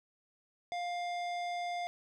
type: tone with low-pass filter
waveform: square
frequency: 703 Hz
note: F5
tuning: 11 cents sharp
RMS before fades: -37 dBFS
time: 0.72-1.87 s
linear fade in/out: 0 ms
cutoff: 4600 Hz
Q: 0.8
effects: none